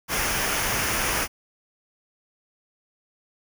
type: noise with comb filter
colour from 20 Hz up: pink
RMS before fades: -25 dBFS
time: 0.08-1.28 s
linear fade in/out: 50 ms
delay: 0.25 ms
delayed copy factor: -0.55
effects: none